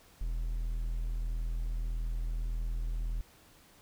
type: tone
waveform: triangle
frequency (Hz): 40.82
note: E1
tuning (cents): -16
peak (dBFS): -29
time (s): 0.21-3.21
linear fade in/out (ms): 0
effects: pink hiss -60 dBFS RMS until 3.81 s